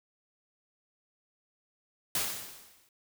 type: noise with exponential decay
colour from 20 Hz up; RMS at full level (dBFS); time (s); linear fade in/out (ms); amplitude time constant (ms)
white; -28; 2.15-2.89; 2; 160
effects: none